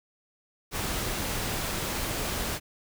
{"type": "noise", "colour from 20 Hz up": "pink", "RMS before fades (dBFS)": -31, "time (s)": [0.71, 2.6], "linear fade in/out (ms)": 50, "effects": []}